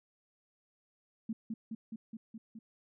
sine tone with echo, 223.1 Hz, A3, 24 cents sharp, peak -33 dBFS, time 1.29-1.33 s, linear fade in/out 5 ms, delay 210 ms, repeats 6, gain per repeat -2 dB, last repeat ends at 2.59 s, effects none

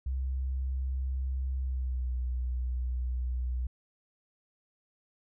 sine tone with pitch glide, 65.41 to 62.06 Hz, C2 to B1, 0 to +9 cents, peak -29 dBFS, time 0.06-3.67 s, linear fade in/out 5 ms, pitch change -91 cents, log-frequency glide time 1.58-2.14 s, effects none

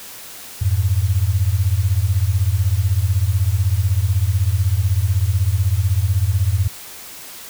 sine beating tone pair, 87.31 / 103.31 Hz, F2 / G#2, 0 / -9 cents, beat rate 16 Hz, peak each -17 dBFS, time 0.61-6.68 s, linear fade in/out 10 ms, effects white hiss -36 dBFS RMS until 7.49 s

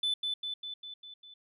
sine tone with echo, 3505 Hz, A7, 7 cents flat, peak -25 dBFS, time 0.03-0.14 s, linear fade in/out 5 ms, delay 200 ms, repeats 6, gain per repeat -4 dB, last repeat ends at 1.34 s, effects tanh soft clip ceiling -26 dBFS

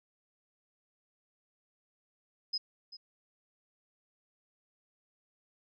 sine tone with echo, 5050 Hz, D#8, 25 cents sharp, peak -30 dBFS, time 2.53-2.58 s, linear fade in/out 10 ms, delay 390 ms, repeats 1, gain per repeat -15 dB, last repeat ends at 2.97 s, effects none

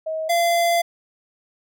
sine / square tone pair in turn, 635 / 685.1 Hz, D#5 / F5, +35 / -33 cents, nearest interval minor second, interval 132 cents, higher second, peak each -23 / -17 dBFS, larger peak second, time 0.06-0.29 / 0.29-0.82 s, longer second, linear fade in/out 10 ms, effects none

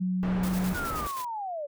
sine tone, 183.8 Hz, F#3, 11 cents flat, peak -25 dBFS, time 0-0.74 s, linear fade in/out 20 ms
pink low-pass noise, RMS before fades -35 dBFS, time 0.23-1.07 s, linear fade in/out 0 ms, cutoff 1600 Hz, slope 12 dB/octave
white noise with tremolo, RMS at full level -40 dBFS, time 0.43-1.25 s, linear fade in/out 5 ms, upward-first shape square, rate 9.5 Hz, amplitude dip 50%
sine linear sweep, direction down, 1480 to 555 Hz, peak -31 dBFS, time 0.74-1.67 s, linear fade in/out 20 ms
effects none

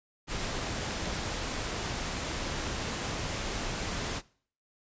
pink noise, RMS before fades -34 dBFS, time 0.27-4.22 s, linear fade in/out 50 ms, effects noise-tail reverb RT60 0.5 s tail -22 dB re dry + resampled to 16000 Hz

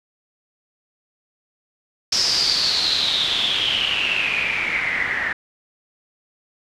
white noise with low-pass filter sweep, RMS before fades -21 dBFS, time 2.12-5.33 s, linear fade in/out 5 ms, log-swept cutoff 5300 to 1800 Hz, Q 9.7, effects none

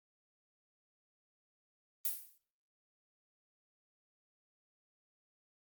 violet noise with exponential decay, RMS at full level -31 dBFS, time 2.05-2.38 s, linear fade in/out 2 ms, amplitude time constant 70 ms, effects noise-tail reverb RT60 0.5 s tail -21 dB re dry + Opus 32 kbps

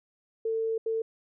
sine tone bursts at uneven times, 448.3 Hz, A4, 32 cents sharp, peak -26 dBFS, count 2, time 0.45-0.78 / 0.86-1.02 s, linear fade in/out 5 ms, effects none

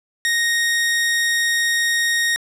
sawtooth tone, 1864.7 Hz, A#6, in tune, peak -13 dBFS, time 0.25-2.36 s, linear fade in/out 0 ms, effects low-pass 12000 Hz 12 dB/octave

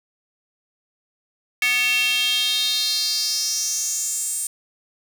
square tone with high-pass filter sweep, 246.4 Hz, B3, 4 cents flat, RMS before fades -22 dBFS, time 1.62-4.47 s, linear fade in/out 2 ms, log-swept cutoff 2300 to 8600 Hz, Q 5.3, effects none

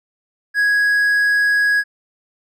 triangle tone, 1661.2 Hz, G#6, in tune, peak -11 dBFS, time 0.54-1.84 s, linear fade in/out 50 ms, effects none

